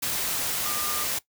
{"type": "tone in noise", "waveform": "sine", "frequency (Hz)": 1203, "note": "D6", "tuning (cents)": 41, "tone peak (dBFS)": -34, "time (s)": [0.65, 1.04], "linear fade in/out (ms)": 10, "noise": "white", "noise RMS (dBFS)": -28, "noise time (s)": [0.02, 1.19], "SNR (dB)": -9, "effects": ["noise-tail reverb RT60 0.1 s tail -18 dB re dry"]}